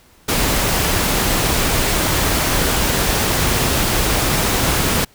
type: noise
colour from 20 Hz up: pink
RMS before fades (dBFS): -17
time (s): 0.28-5.05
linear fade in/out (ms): 10
effects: pink hiss -51 dBFS RMS until 5.14 s

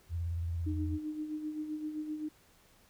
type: tone with vibrato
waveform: sine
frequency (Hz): 84.6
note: E2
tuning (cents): +45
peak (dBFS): -32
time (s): 0.09-0.99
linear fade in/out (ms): 50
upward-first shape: triangle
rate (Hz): 18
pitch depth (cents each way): 77
type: tone with tremolo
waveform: sine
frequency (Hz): 306.1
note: D#4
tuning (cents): -28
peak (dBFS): -33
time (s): 0.66-2.29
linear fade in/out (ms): 10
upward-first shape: sine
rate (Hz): 7.7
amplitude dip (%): 55
effects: pink hiss -64 dBFS RMS until 2.89 s

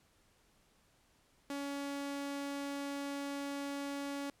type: tone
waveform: sawtooth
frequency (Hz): 281.5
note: C#4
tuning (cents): +27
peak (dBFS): -34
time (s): 1.5-4.3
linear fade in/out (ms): 2
effects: pink hiss -70 dBFS RMS until 4.4 s + low-pass 12000 Hz 12 dB/octave

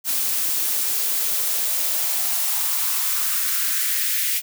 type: noise with high-pass filter sweep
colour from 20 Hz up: blue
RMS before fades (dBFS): -22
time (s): 0.04-4.42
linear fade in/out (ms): 50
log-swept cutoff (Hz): 210 to 2200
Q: 2.4
effects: none

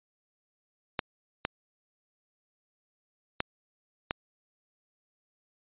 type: clicks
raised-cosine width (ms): 0.3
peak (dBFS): -11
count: 4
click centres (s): 0.992 / 1.451 / 3.404 / 4.109
effects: resampled to 8000 Hz

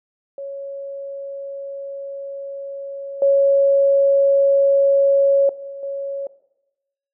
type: tone with level steps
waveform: sine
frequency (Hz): 554.4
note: C#5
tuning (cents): 0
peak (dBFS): -27 / -11 / -29 / -23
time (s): 0.38-6.27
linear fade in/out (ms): 2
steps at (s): 3.22 / 5.49 / 5.83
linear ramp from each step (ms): 2
effects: noise-tail reverb RT60 0.9 s tail -17 dB re dry

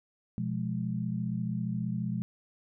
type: chord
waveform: sine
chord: F diminished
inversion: second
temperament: equal with one note detuned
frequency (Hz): 123.47 / 174.61 / 209.5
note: Cb3 / F3 / Ab3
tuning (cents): 0 / 0 / +15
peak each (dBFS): -34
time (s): 0.38-2.22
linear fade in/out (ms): 0
effects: none

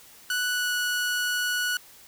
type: tone with pitch glide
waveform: sawtooth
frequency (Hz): 1480 to 1469.8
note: F#6 to F#6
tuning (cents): 0 to -12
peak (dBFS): -21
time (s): 0.3-1.77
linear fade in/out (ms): 2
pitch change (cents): -12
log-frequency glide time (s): 0.49-0.74
effects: white hiss -51 dBFS RMS until 2.07 s

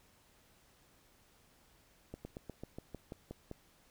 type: slowing click train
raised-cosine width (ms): 2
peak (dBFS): -30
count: 10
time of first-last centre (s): 2.14-3.514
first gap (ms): 110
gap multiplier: 1.08
effects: pink hiss -67 dBFS RMS until 3.9 s

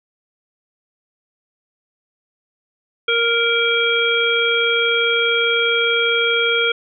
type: harmonic tone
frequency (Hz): 466.2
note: A#4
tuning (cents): 0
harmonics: 1 / 3 / 5 / 7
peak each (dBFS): -20 / -20 / -20 / -20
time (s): 3.08-6.72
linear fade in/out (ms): 5
effects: none

